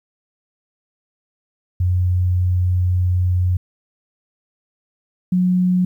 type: tone pair in turn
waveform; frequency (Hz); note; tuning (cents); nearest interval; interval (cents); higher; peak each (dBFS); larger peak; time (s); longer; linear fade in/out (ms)
sine; 90.4 / 181.69; F#2 / F#3; -40 / -31; octave; 1209; second; -14 / -13; second; 1.8-3.57 / 5.32-5.85; first; 5
effects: 9-bit